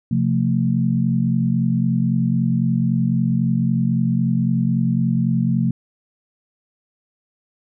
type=chord; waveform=sine; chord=F major; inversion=second; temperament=equal with one note detuned; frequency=130.81 / 174.61 / 224.8 Hz; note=C3 / F3 / A3; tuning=0 / 0 / +37 cents; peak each=-20 dBFS; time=0.11-5.71 s; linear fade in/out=5 ms; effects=none